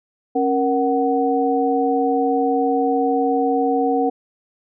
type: tone cluster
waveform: sine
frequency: 273.4 / 469.2 / 746 Hz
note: C#4 / A#4 / F#5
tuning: -24 / +11 / +14 cents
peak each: -20 dBFS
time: 0.35-4.1 s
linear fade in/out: 10 ms
effects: none